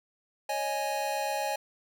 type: chord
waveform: square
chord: C# suspended second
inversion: none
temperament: equal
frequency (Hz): 554.4 / 622.3 / 830.6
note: C#5 / D#5 / G#5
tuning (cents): 0 / 0 / 0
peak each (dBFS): -36 / -36 / -32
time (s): 0.49-1.56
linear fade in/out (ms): 5
effects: none